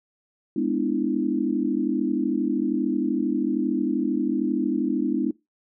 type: chord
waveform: sine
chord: E dominant seventh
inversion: first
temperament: just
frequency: 206 / 247.2 / 296.7 / 329.6 Hz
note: G#3 / B3 / D4 / E4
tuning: -14 / +2 / +18 / 0 cents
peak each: -29 / -26 / -25 / -27 dBFS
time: 0.56-5.31 s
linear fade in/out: 5 ms
effects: noise-tail reverb RT60 0.2 s tail -21 dB re dry